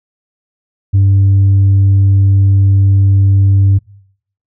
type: tone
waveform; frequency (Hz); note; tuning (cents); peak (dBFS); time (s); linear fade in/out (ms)
sine; 98; G2; 0; -3; 0.93-3.79; 20
effects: noise-tail reverb RT60 0.7 s tail -25 dB re dry + tanh soft clip ceiling -4 dBFS